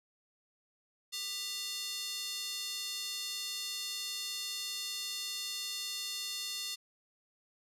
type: tone with high-pass filter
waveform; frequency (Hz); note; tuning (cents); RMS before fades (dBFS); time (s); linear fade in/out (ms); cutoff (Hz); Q
square; 397.4; G4; +24; -39; 1.12-6.76; 20; 4000; 2.2
effects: resampled to 32000 Hz